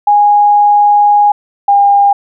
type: tone pair in turn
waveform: sine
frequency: 825 / 805.7 Hz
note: G#5 / G5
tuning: -12 / +47 cents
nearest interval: unison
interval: 41 cents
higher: first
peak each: -4 dBFS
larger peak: neither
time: 0.07-1.32 / 1.68-2.13 s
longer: first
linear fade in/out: 5 ms
effects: none